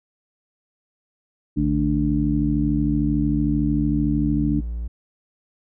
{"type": "harmonic tone", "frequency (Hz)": 73.3, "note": "D2", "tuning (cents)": -3, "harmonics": [2, 3, 4], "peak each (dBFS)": [-24, -24, -21], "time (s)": [1.56, 4.61], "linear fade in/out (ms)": 20}
{"type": "tone", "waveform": "triangle", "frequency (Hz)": 57.9, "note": "A#1", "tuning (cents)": -11, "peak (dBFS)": -23, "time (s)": [1.57, 4.88], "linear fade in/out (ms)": 10}
{"effects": []}